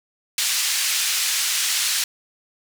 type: band-pass noise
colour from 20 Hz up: white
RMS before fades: -22 dBFS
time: 0.38-2.04 s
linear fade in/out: 2 ms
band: 2000 to 8000 Hz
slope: 12 dB/octave
effects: none